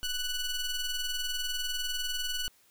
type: ring-modulated tone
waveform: sawtooth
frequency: 1480 Hz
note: F#6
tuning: in tune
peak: -24 dBFS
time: 0.03-2.48 s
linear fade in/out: 0 ms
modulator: 1470 Hz
effects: white hiss -64 dBFS RMS until 2.7 s